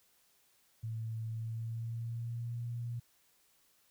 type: tone with pitch glide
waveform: sine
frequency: 112.2 to 118.8 Hz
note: A2 to A#2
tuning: +34 to +33 cents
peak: -36 dBFS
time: 0.83-3 s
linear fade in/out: 10 ms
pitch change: +99 cents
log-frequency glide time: 1.33-2.61 s
effects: white hiss -70 dBFS RMS until 3.9 s